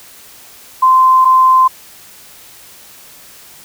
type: tone pair in turn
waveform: sine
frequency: 1037 / 1037 Hz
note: C6 / C6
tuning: -16 / -16 cents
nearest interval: unison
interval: 0 cents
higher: neither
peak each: -5 dBFS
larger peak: neither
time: 0.82-1.25 / 1.25-1.68 s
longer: neither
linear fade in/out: 10 ms
effects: white hiss -39 dBFS RMS until 3.64 s